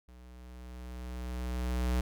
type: tone with level ramp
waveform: square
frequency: 61.74 Hz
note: B1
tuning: in tune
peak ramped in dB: -52 to -27 dBFS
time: 0.08-2.01 s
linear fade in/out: 5 ms
effects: none